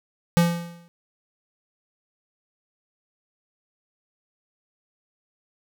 square tone with exponential decay, 171.1 Hz, F3, 35 cents flat, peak -13 dBFS, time 0.37-0.88 s, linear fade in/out 0 ms, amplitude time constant 110 ms, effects none

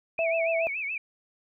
sine tone with vibrato, 2410 Hz, D7, 44 cents sharp, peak -29 dBFS, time 0.18-0.98 s, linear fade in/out 5 ms, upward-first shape sine, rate 7 Hz, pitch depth 160 cents each way
sine tone, 659.3 Hz, E5, in tune, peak -24 dBFS, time 0.19-0.67 s, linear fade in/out 0 ms
effects none

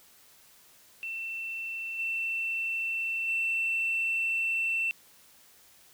sine tone with level steps, 2686 Hz, E7, 32 cents sharp, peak -33 / -28 / -25 dBFS, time 1.03-4.91 s, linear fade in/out 0 ms, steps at 1.98 / 3.27 s, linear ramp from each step 20 ms, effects tanh soft clip ceiling -22 dBFS + white hiss -58 dBFS RMS until 5.93 s

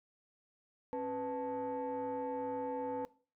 sine tone cluster, 270.8 / 495.8 / 878 Hz, C#4 / B4 / A5, -40 / +7 / -4 cents, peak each -40 / -36 / -39 dBFS, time 0.93-3.05 s, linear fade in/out 0 ms, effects noise-tail reverb RT60 0.4 s tail -21 dB re dry + tanh soft clip ceiling -31 dBFS

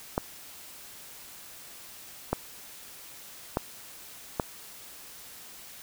clicks, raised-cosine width 1 ms, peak -11 dBFS, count 4, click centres 0.179 / 2.33 / 3.571 / 4.398 s, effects white hiss -47 dBFS RMS until 5.82 s

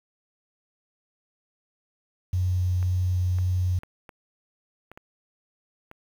sine tone with vibrato, 90.9 Hz, F#2, 30 cents flat, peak -21 dBFS, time 2.33-3.79 s, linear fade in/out 5 ms, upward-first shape triangle, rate 1.9 Hz, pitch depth 8 cents each way
clicks, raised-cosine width 0.5 ms, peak -28 dBFS, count 7, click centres 2.828 / 3.386 / 3.834 / 4.092 / 4.916 / 4.975 / 5.914 s
effects 8-bit

